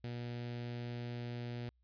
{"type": "tone with notch filter", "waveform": "sawtooth", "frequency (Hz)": 120.3, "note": "B2", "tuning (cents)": -45, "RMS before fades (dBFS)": -42, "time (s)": [0.04, 1.69], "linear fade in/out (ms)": 0, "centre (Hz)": 1100, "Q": 1.3, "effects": ["added 61 Hz sine -70 dBFS peak until 1.83 s", "resampled to 11025 Hz"]}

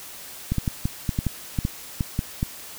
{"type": "clicks", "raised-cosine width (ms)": 5, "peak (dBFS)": -10, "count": 12, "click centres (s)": [0.52, 0.583, 0.678, 0.855, 1.092, 1.189, 1.267, 1.588, 1.651, 2.008, 2.191, 2.429], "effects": ["white hiss -40 dBFS RMS until 2.78 s"]}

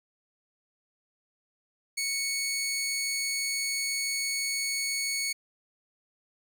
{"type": "tone", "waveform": "15% pulse", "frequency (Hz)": 2217, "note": "C#7", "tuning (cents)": 0, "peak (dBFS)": -22, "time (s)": [1.97, 5.33], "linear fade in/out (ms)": 10, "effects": []}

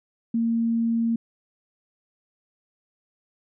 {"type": "tone", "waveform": "sine", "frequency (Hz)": 230, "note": "A#3", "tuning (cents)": -23, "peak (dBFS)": -20, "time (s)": [0.34, 1.16], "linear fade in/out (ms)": 5, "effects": []}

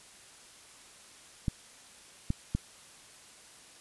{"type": "clicks", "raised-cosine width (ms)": 5, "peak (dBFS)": -16, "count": 3, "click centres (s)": [1.482, 2.304, 2.55], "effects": ["white hiss -54 dBFS RMS until 3.8 s", "resampled to 24000 Hz"]}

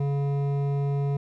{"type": "tone with hard clipping", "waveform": "sine", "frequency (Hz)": 141, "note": "C#3", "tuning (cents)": 30, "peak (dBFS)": -25, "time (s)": [0, 1.17], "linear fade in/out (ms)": 5, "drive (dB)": 11, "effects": []}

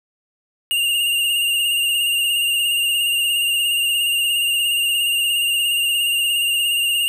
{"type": "tone with vibrato", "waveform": "square", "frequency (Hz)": 2817, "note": "F7", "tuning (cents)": 14, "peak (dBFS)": -17, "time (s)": [0.71, 7.08], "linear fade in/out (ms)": 0, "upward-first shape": "sine", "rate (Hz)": 17, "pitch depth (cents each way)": 36, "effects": ["9-bit"]}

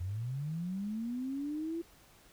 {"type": "linear sweep", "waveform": "sine", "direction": "up", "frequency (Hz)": [85.2, 340], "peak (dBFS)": -34, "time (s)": [0, 1.82], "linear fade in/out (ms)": 10, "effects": ["pink hiss -61 dBFS RMS until 2.32 s"]}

